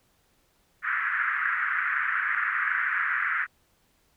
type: band-pass noise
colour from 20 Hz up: white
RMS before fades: -27 dBFS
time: 0.82-3.47 s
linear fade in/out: 50 ms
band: 1300 to 1900 Hz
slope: 48 dB/octave
effects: pink hiss -67 dBFS RMS until 4.16 s